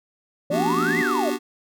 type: chord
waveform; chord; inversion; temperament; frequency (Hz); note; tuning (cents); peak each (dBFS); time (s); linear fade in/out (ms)
square; G major seventh; first; just; 245 / 294 / 367.5 / 392; B3 / D4 / F#4 / G4; -14 / +2 / -12 / 0; -29; 0.5-1.39; 50
type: harmonic tone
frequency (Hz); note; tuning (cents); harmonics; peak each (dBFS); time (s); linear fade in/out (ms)
56.8; A#1; -44; 3 / 4 / 5; -29 / -31 / -33; 0.5-1.02; 5
type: exponential two-way sweep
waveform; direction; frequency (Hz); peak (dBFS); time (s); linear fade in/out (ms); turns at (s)
sine; up then down; 554.4 to 2093 to 554.4; -22; 0.5-1.3; 5; 0.99
effects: none